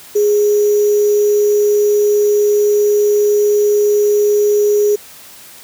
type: tone with sample-and-hold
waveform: sine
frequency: 415.3 Hz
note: G#4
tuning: in tune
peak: -9 dBFS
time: 0.15-4.96 s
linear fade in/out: 10 ms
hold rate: 6300 Hz
effects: white hiss -38 dBFS RMS until 5.63 s + high-pass 60 Hz 12 dB/octave